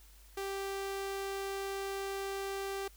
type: tone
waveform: sawtooth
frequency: 392 Hz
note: G4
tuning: in tune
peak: -32 dBFS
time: 0.37-2.88 s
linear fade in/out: 5 ms
effects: added 50 Hz sine -56 dBFS peak until 2.96 s + white hiss -62 dBFS RMS until 2.96 s